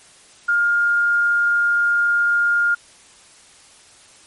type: tone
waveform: sine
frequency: 1412 Hz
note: F6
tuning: 19 cents sharp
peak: -14 dBFS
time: 0.48-2.75 s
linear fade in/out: 10 ms
effects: white hiss -48 dBFS RMS until 4.26 s + MP3 48 kbps